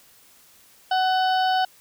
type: harmonic tone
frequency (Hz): 748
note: F#5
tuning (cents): +19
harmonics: 1 / 2 / 4 / 5 / 6 / 7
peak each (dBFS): -19 / -28 / -30 / -38 / -36 / -39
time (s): 0.91-1.65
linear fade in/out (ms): 5
effects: white hiss -54 dBFS RMS until 1.8 s